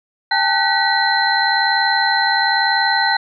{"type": "tone cluster", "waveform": "sine", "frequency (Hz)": [800, 881, 1507, 1933, 4088], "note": ["G5", "A5", "F#6", "B6", "C8"], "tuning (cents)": [35, 2, 31, -38, -41], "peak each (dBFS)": -20, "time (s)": [0.31, 3.17], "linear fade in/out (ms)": 5, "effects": []}